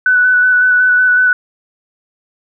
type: tone with vibrato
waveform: sine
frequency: 1491 Hz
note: F#6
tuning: 13 cents sharp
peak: -7 dBFS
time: 0.06-1.33 s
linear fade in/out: 2 ms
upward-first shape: square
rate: 5.4 Hz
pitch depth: 15 cents each way
effects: none

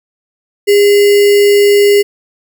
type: tone with sample-and-hold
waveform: sine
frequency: 407.2 Hz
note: G#4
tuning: 34 cents flat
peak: -4 dBFS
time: 0.67-2.03 s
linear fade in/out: 20 ms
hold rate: 2450 Hz
effects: none

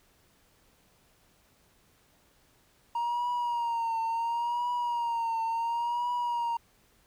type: tone with vibrato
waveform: triangle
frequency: 938 Hz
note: A#5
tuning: 11 cents sharp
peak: -25 dBFS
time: 2.95-6.57 s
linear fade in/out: 5 ms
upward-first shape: triangle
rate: 0.71 Hz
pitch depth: 66 cents each way
effects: tanh soft clip ceiling -21 dBFS + pink hiss -65 dBFS RMS until 7.06 s

